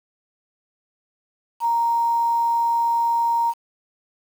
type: tone with quantisation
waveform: sine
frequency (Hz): 932.3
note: A#5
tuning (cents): 0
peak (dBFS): -17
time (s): 1.6-3.54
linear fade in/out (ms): 50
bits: 7
effects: none